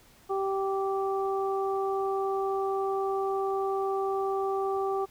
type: harmonic tone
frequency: 389.1 Hz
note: G4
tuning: 13 cents flat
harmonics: 1 / 2 / 3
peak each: -28 / -32 / -35 dBFS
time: 0.29-5.06 s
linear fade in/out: 20 ms
effects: pink hiss -58 dBFS RMS until 5.1 s